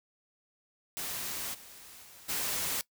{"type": "noise with level steps", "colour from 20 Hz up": "white", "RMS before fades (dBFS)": [-37, -51, -53, -33], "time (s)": [0.97, 2.81], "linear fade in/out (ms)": 0, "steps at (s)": [1.53, 2.02, 2.28], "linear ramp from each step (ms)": 20, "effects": ["noise-tail reverb RT60 0.1 s tail -20 dB re dry"]}